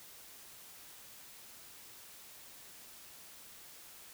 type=silence; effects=white hiss -54 dBFS RMS until 4.13 s